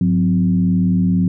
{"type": "tone with frequency modulation", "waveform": "sine", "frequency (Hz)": 179.9, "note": "F#3", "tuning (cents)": -48, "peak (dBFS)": -12, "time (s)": [0.01, 1.28], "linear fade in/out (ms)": 2, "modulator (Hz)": 78, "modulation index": 0.75, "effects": []}